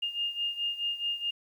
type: beating tone pair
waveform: sine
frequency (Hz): 2824 / 2828.7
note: F7 / F7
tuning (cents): +19 / +21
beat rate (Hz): 4.7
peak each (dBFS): -31 / -35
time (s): 0.02-1.31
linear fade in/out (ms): 10
effects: 10-bit